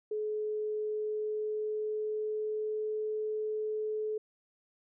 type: tone with pitch glide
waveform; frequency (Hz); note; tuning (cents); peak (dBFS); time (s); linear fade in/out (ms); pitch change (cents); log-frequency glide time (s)
sine; 426.5 to 430; G#4 to A4; +46 to -40; -31; 0.11-4.18; 5; +14; 0.83-3.1
effects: none